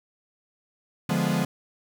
45% pulse chord, D diminished seventh, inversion none, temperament equal, 146.83 / 174.61 / 207.7 / 246.9 Hz, D3 / F3 / Ab3 / Cb4, 0 / 0 / 0 / 0 cents, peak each -29 / -26 / -28 / -30 dBFS, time 1.09-1.45 s, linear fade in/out 5 ms, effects 9-bit

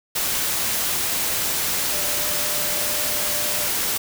sine tone in noise, 595 Hz, D5, 22 cents sharp, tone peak -34 dBFS, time 1.92-3.68 s, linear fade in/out 10 ms, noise white, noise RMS -23 dBFS, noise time 0.15-3.98 s, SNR -14 dB, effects none

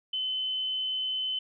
sine tone, 3043 Hz, F#7, 48 cents sharp, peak -28 dBFS, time 0.13-1.39 s, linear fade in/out 5 ms, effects none

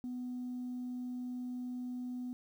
sine tone, 248.7 Hz, B3, 12 cents sharp, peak -36 dBFS, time 0.04-2.33 s, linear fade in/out 0 ms, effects tanh soft clip ceiling -35 dBFS + 11-bit

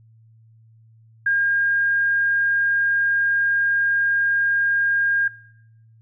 sine tone, 1615 Hz, G#6, 49 cents flat, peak -16 dBFS, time 1.26-5.28 s, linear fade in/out 5 ms, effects noise-tail reverb RT60 0.8 s tail -21 dB re dry + added 112 Hz sine -49 dBFS peak until 6.01 s

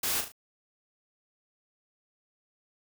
white noise with echo, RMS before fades -30 dBFS, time 0.03-0.21 s, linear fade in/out 5 ms, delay 37 ms, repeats 3, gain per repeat -7 dB, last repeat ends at 0.321 s, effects none

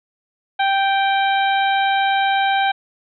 harmonic tone with a mistuned harmonic, 784 Hz, G5, in tune, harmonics 1 / 2 / 3 / 4 / 5, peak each -16 / -22 / -26 / -28 / -30 dBFS, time 0.59-2.72 s, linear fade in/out 10 ms, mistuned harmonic 5, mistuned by -37 cents, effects none

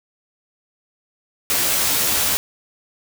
white noise with comb filter, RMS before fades -19 dBFS, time 1.5-2.37 s, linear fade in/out 0 ms, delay 14 ms, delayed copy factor +0.7, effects none

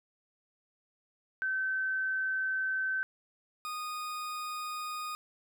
sine / 40% pulse tone pair in turn, 1537 / 1235.7 Hz, G6 / D#6, -35 / -12 cents, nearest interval major third, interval 377 cents, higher first, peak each -29 / -35 dBFS, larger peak first, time 1.42-3.03 / 3.65-5.15 s, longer first, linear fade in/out 0 ms, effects none

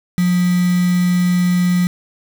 sine tone with quantisation, 178.4 Hz, F3, 37 cents sharp, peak -12 dBFS, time 0.18-1.87 s, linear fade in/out 0 ms, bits 4, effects none

